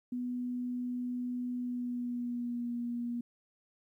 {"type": "tone with pitch glide", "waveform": "sine", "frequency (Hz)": [246.9, 239], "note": ["B3", "A#3"], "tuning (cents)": [0, 43], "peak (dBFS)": -33, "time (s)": [0.12, 3.21], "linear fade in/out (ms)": 5, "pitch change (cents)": -57, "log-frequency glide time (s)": [1.56, 2.73], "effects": ["12-bit"]}